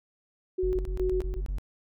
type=tone with tremolo; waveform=sine; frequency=370 Hz; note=F#4; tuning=in tune; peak=-25 dBFS; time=0.58-1.41 s; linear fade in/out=10 ms; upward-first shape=square; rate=2.4 Hz; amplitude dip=80%
type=tone bursts; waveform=triangle; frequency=46.62 Hz; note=F#1; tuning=14 cents sharp; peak=-26 dBFS; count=8; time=0.63-1.584 s; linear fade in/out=0 ms; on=100 ms; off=22 ms
effects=none